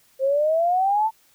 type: exponential sweep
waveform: sine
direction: up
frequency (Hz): 523.3 to 902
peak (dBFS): -17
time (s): 0.19-1.11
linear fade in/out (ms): 50
effects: white hiss -59 dBFS RMS until 1.34 s